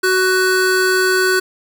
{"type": "tone pair together", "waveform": "square", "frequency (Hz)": [372.8, 1491], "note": ["F#4", "F#6"], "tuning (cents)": [13, 13], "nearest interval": "2 octaves", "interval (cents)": 2400, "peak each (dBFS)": -16, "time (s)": [0.03, 1.4], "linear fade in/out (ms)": 10, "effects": []}